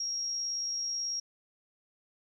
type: tone with amplitude modulation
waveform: sine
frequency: 5600 Hz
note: F8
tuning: 4 cents sharp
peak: -30 dBFS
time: 0-1.2 s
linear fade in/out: 5 ms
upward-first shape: sine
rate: 58.3 Hz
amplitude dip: 25%
effects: 11-bit